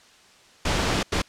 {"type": "noise bursts at uneven times", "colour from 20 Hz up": "pink", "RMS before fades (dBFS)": -23, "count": 2, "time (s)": [[0.65, 1.03], [1.12, 1.22]], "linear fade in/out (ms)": 5, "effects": ["white hiss -53 dBFS RMS until 1.28 s", "low-pass 6000 Hz 12 dB/octave"]}